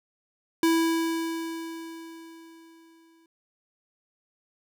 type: tone with exponential decay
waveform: square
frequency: 328.9 Hz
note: E4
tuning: 4 cents flat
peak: -19 dBFS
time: 0.63-3.26 s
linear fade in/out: 2 ms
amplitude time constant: 570 ms
effects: none